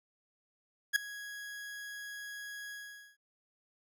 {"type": "tone with ADSR envelope", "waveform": "40% pulse", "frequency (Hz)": 1661.2, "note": "G#6", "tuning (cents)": 0, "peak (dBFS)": -21, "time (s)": [0.93, 3.17], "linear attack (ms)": 30, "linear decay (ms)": 3, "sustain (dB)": -20, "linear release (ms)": 460, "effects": []}